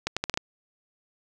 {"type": "accelerating click train", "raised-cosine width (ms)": 0.2, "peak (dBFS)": -9, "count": 6, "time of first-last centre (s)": [0.07, 0.374], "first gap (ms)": 96, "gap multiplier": 0.77, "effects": []}